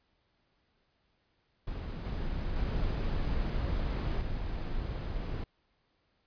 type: noise with level steps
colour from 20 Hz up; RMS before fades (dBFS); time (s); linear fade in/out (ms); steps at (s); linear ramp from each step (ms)
brown; -37 / -34 / -31 / -35; 1.67-5.44; 5; 2.05 / 2.56 / 4.21; 2
effects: pink hiss -74 dBFS RMS until 6.26 s + resampled to 11025 Hz